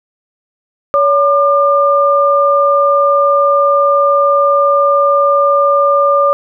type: tone pair together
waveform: sine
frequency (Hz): 565.9 / 1200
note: C#5 / D6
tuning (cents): +36 / +37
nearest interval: octave + minor second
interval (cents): 1301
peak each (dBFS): -10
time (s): 0.94-6.33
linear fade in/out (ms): 0
effects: none

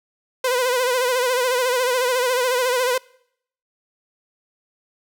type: tone with vibrato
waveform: sawtooth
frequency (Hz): 502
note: B4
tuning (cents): +28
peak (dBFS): -14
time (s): 0.44-2.98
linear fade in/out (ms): 5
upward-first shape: sine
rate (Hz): 14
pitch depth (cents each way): 69
effects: noise-tail reverb RT60 0.7 s tail -24 dB re dry

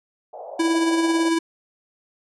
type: band-pass noise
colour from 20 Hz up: white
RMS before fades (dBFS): -36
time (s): 0.33-1.29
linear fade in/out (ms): 5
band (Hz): 520 to 750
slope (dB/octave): 48
type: tone with tremolo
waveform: square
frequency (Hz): 329.6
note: E4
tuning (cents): 0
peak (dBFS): -17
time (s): 0.59-1.39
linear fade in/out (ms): 10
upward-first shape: sine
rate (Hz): 18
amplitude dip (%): 35
effects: resampled to 24000 Hz

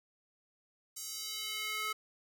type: tone with high-pass filter sweep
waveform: square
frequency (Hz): 430.5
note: A4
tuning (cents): -38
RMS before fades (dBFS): -39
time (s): 0.96-1.93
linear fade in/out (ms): 10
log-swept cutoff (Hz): 7100 to 1400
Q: 1.6
effects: none

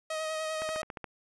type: tone with vibrato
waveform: sawtooth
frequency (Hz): 630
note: D#5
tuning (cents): +21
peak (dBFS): -28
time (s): 0.1-0.82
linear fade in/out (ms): 5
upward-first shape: sine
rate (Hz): 10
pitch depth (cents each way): 19
type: click train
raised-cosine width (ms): 0.5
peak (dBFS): -23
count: 7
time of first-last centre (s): 0.62-1.043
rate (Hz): 14.2
effects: resampled to 24000 Hz

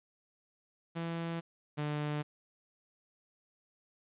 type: tone pair in turn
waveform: sawtooth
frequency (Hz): 167 / 148.78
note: E3 / D3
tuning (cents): +23 / +23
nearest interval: major second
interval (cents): 200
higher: first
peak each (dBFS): -31 / -29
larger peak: second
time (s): 0.95-1.41 / 1.77-2.23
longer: neither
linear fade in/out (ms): 20
effects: resampled to 8000 Hz + 11-bit

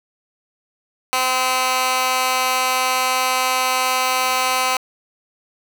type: tone with high-pass filter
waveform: 15% pulse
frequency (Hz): 257.1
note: C4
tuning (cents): -30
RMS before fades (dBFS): -19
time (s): 1.13-4.77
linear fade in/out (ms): 0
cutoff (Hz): 1100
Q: 0.96
effects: 7-bit

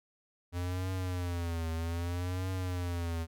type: tone with vibrato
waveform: square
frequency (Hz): 87.31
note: F2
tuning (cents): 0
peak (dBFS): -33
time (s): 0.52-3.27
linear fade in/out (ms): 50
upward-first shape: triangle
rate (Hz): 0.63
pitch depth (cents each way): 130
effects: none

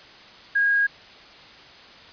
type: tone with frequency modulation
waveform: sine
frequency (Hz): 1636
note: G#6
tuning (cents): -26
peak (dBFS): -17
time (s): 0.55-0.87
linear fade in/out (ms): 10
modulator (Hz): 25.3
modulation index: 0.26
effects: white hiss -46 dBFS RMS until 2.12 s + resampled to 11025 Hz

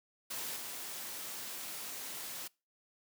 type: noise with level steps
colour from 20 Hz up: white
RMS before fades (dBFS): -40 / -43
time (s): 0.3-2.48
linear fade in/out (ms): 10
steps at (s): 0.56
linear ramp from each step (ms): 5
effects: noise-tail reverb RT60 0.3 s tail -25 dB re dry + high-pass 150 Hz 12 dB/octave

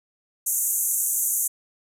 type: band-pass noise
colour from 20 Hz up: white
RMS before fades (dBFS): -24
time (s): 0.46-1.48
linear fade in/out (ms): 10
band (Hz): 6300 to 14000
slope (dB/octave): 96
effects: none

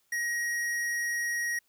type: tone with hard clipping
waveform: sine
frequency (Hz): 1891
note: A#6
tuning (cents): +24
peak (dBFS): -30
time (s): 0.12-1.59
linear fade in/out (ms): 5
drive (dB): 14
effects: white hiss -71 dBFS RMS until 1.68 s

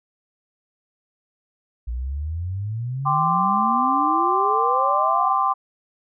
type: exponential sweep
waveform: sine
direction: up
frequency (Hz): 57.2 to 784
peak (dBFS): -24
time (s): 1.87-5.33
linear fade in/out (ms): 10
type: chord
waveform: sine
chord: G suspended fourth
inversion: none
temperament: equal with one note detuned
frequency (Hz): 784 / 1038.7 / 1174.7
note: G5 / C6 / D6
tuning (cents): 0 / -13 / 0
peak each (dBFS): -23 / -21 / -21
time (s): 3.05-5.54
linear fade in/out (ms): 20
effects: none

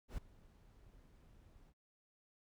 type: noise with ADSR envelope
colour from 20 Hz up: brown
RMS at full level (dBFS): -42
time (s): 0.08-1.74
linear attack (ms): 100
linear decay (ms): 5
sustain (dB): -21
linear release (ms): 55
effects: none

